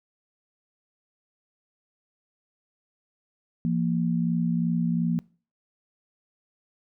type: tone pair together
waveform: sine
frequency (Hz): 170.1 / 232.9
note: F3 / A#3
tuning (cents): -45 / -1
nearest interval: perfect fourth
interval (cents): 544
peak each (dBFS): -24 / -26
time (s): 3.65-5.19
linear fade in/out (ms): 0
effects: noise-tail reverb RT60 0.4 s tail -24 dB re dry